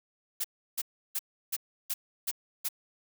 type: noise bursts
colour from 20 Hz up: blue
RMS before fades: -31 dBFS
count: 7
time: 0.4-2.688 s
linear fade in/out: 10 ms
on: 44 ms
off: 330 ms
effects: none